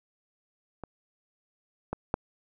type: clicks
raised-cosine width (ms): 1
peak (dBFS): -24 / -17 / -11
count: 3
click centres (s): 0.837 / 1.93 / 2.141
effects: none